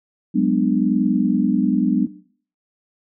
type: chord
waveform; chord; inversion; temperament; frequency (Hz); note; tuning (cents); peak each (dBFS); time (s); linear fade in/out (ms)
sine; G# half-diminished seventh; third; just; 186.89 / 207.7 / 249.2 / 299; F#3 / G#3 / B3 / D4; +18 / 0 / +16 / +31; -20; 0.34-2.07; 20
effects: noise-tail reverb RT60 0.5 s tail -17 dB re dry